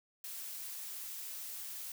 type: noise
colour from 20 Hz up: blue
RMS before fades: -44 dBFS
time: 0.24-1.92 s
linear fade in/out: 2 ms
effects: none